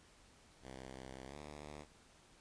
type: tone with pitch glide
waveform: 5% pulse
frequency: 65.41 to 74.27 Hz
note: C2 to D2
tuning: 0 to +20 cents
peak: -38 dBFS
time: 0.62-1.86 s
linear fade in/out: 50 ms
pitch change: +220 cents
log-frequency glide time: 1.26-1.37 s
effects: pink hiss -65 dBFS RMS until 2.4 s + resampled to 22050 Hz